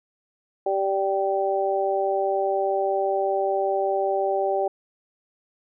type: harmonic tone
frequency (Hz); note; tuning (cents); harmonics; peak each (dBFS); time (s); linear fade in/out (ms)
194.9; G3; -10; 2 / 3 / 4; -25 / -25 / -25; 0.66-4.68; 5
effects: none